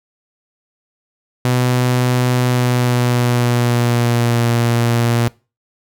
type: tone with pitch glide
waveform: sawtooth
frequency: 124.8 to 118.14 Hz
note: B2 to A#2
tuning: +19 to +24 cents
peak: -9 dBFS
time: 1.45-5.28 s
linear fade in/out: 0 ms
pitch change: -95 cents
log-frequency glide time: 2.35-4.45 s
effects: noise-tail reverb RT60 0.3 s tail -22 dB re dry